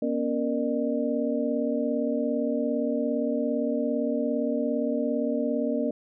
sine tone cluster, 240.2 / 277.7 / 465.3 / 603 Hz, B3 / C#4 / A#4 / D5, -48 / +3 / -3 / +46 cents, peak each -28 / -29 / -31 / -30 dBFS, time 0.02-5.91 s, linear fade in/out 5 ms, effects none

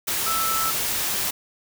sine tone in noise, 1318.5 Hz, E6, in tune, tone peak -24 dBFS, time 0.26-0.71 s, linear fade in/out 10 ms, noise white, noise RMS -25 dBFS, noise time 0.07-1.31 s, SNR -2 dB, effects none

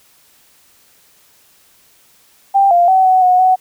sine tone with pitch steps, 788 / 697 / 757 / 747 / 730 / 745 Hz, G5 / F5 / F#5 / F#5 / F#5 / F#5, +9 / -4 / +39 / +16 / -24 / +12 cents, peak -7 dBFS, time 2.54-3.56 s, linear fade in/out 20 ms, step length 170 ms, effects white hiss -51 dBFS RMS until 3.6 s

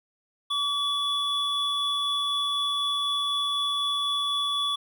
triangle tone pair together, 1144 / 3428 Hz, D6 / A7, -46 / -46 cents, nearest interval octave + perfect fifth, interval 1900 cents, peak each -28 / -24 dBFS, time 0.5-4.76 s, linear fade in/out 10 ms, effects none

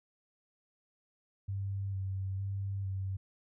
sine tone with vibrato, 97.1 Hz, G2, 16 cents flat, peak -33 dBFS, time 1.48-3.17 s, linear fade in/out 10 ms, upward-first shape square, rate 1.1 Hz, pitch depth 21 cents each way, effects none

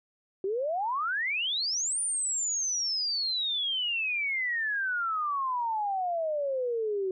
sine exponential two-way sweep, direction up then down, 370 to 9410 to 370 Hz, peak -27 dBFS, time 0.44-7.11 s, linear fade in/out 2 ms, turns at 2 s, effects none

